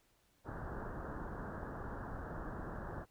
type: low-pass noise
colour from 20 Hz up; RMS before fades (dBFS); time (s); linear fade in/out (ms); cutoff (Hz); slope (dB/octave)
pink; -44; 0.44-3.06; 50; 1700; 96
effects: pink hiss -73 dBFS RMS until 3.1 s

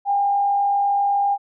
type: tone with frequency modulation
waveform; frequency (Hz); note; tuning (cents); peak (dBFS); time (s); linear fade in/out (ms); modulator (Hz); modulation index
sine; 804; G5; +44; -16; 0.05-1.38; 50; 47.7; 0.24
effects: none

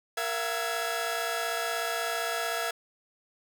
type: tone cluster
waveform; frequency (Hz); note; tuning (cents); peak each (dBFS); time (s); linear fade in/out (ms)
sawtooth; 466.5 / 675 / 732 / 1314 / 1671; A#4 / E5 / F#5 / E6 / G#6; +1 / +41 / -19 / -6 / +10; -33 / -29 / -35 / -34 / -31; 0.17-2.71; 5
effects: none

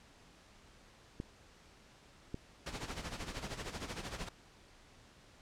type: clicks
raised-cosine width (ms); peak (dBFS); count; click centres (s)
3; -26; 2; 1.201 / 2.344
type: noise with tremolo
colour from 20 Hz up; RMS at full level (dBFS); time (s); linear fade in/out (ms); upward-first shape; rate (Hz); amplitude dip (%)
pink; -40; 2.66-4.29; 5; sine; 13; 70
effects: pink hiss -61 dBFS RMS until 5.41 s + low-pass 7000 Hz 12 dB/octave

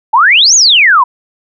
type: exponential two-way sweep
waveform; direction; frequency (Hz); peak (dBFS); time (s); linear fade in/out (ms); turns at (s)
sine; up then down; 830.6 to 6990 to 948; -3; 0.13-1.04; 10; 0.55
effects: none

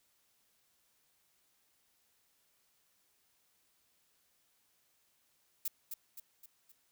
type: noise with echo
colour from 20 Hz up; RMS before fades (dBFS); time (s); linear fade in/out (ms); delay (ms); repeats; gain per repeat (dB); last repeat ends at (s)
violet; -35; 5.65-5.68; 5; 260; 4; -6; 6.72
effects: white hiss -74 dBFS RMS until 6.91 s

